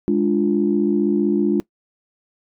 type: chord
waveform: sine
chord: D diminished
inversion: second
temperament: equal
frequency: 207.7 / 293.7 / 349.2 Hz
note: Ab3 / D4 / F4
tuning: 0 / 0 / 0 cents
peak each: -19 dBFS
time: 0.08-1.6 s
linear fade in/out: 0 ms
effects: noise-tail reverb RT60 0.1 s tail -21 dB re dry + tanh soft clip ceiling -5 dBFS